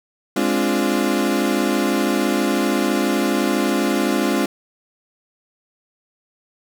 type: chord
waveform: 35% pulse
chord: D half-diminished seventh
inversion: second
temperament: equal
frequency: 207.7 / 261.6 / 293.7 / 349.2 Hz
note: Ab3 / C4 / D4 / F4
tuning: 0 / 0 / 0 / 0 cents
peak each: -21 dBFS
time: 0.36-4.46 s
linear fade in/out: 5 ms
effects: none